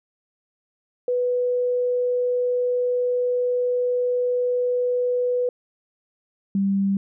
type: tone pair in turn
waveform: sine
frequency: 493.9 / 196.51 Hz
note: B4 / G3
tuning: 0 / +5 cents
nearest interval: octave + major third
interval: 1595 cents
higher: first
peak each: -19 / -18 dBFS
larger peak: second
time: 1.08-5.49 / 6.55-6.97 s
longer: first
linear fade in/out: 2 ms
effects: none